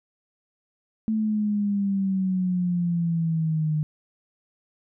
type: exponential sweep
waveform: sine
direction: down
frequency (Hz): 220.6 to 151.7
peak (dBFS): -21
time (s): 1.08-3.83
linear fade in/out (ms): 0
effects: none

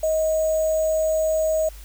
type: tone with sample-and-hold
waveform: sine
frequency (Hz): 630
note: D#5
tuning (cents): +21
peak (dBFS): -18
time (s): 0.03-1.69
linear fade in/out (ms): 5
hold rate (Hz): 7350
effects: added 50 Hz sine -38 dBFS peak until 1.84 s + white hiss -48 dBFS RMS until 1.84 s

